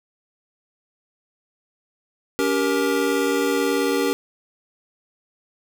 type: chord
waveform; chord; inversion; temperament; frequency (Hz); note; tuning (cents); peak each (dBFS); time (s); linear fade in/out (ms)
square; G diminished; second; just; 282.2 / 392 / 470.4; Db4 / G4 / Bb4; +31 / 0 / +16; -24; 2.39-4.13; 0
effects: none